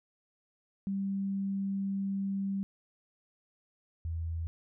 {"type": "tone pair in turn", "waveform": "sine", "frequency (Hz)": [196, 82.41], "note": ["G3", "E2"], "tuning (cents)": [0, 0], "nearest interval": "octave + minor third", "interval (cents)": 1500, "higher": "first", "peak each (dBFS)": [-30, -32], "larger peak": "first", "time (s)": [[0.87, 2.63], [4.05, 4.47]], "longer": "first", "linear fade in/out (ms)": 0, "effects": []}